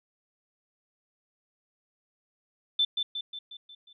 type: tone with echo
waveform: sine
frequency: 3535 Hz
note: A7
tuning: 7 cents sharp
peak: -21 dBFS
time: 2.79-2.85 s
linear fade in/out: 5 ms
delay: 180 ms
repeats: 6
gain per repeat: -5 dB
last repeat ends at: 3.93 s
effects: none